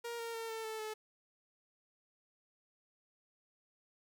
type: tone with pitch steps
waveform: sawtooth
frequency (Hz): 470 / 462.2 / 454.5 / 447 / 439.5 / 432.2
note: A#4 / A#4 / A#4 / A4 / A4 / A4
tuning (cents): +14 / -15 / -44 / +27 / -2 / -31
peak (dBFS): -36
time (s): 0.04-0.94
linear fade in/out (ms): 10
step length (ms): 150
effects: none